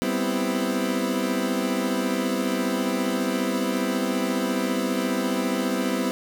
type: chord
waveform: 30% pulse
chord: C major seventh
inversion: second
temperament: equal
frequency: 196 / 246.9 / 261.6 / 329.6 Hz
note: G3 / B3 / C4 / E4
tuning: 0 / 0 / 0 / 0 cents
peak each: -26 / -25 / -25 / -28 dBFS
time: 0.02-6.11 s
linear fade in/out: 0 ms
effects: none